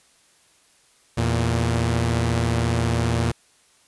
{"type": "tone pair together", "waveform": "sawtooth", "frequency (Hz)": [82.41, 116.37], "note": ["E2", "A#2"], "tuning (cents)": [0, -3], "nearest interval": "tritone", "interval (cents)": 597, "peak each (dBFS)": [-20, -17], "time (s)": [1.17, 3.32], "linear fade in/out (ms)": 10, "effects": ["white hiss -58 dBFS RMS until 3.87 s", "resampled to 24000 Hz"]}